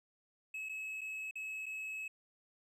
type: tone with dropouts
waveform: triangle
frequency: 2578 Hz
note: E7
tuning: 39 cents flat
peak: -38 dBFS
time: 0.54-2.08 s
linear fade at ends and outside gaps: 5 ms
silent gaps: 0.689-0.693 / 1.01-1.014 / 1.311-1.355 / 1.659-1.663 s
effects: none